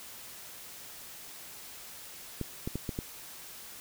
clicks, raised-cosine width 3 ms, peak -20 dBFS, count 5, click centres 2.413 / 2.675 / 2.756 / 2.892 / 2.989 s, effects white hiss -47 dBFS RMS until 3.8 s

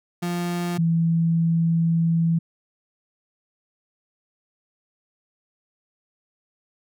35% pulse / sine tone pair in turn, 174.61 / 165.77 Hz, F3 / E3, 0 / +10 cents, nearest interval minor second, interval 90 cents, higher first, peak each -22 / -17 dBFS, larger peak second, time 0.22-0.78 / 0.78-2.39 s, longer second, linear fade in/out 10 ms, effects none

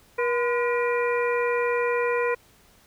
harmonic tone with a mistuned harmonic, 480 Hz, B4, 49 cents flat, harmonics 1 / 2 / 3 / 4 / 5, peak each -23 / -29 / -33 / -32 / -32 dBFS, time 0.18-2.35 s, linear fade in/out 10 ms, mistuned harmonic 2, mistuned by +93 cents, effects pink hiss -57 dBFS RMS until 2.86 s

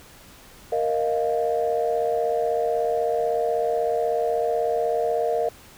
sine chord, Bb suspended fourth, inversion none, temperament equal, 466.2 / 622.3 / 698.5 Hz, Bb4 / Eb5 / F5, 0 / 0 / 0 cents, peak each -23 / -25 / -25 dBFS, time 0.72-5.49 s, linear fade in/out 5 ms, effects tanh soft clip ceiling -12 dBFS + pink hiss -48 dBFS RMS until 5.77 s

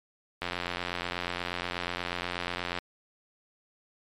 click train, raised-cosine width 0.3 ms, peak -15 dBFS, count 210, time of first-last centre 0.42-2.787 s, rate 88.3 Hz, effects MP3 96 kbps

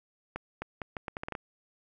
accelerating click train, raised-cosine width 0.5 ms, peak -20 dBFS, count 10, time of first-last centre 0.36-1.352 s, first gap 260 ms, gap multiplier 0.76, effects none

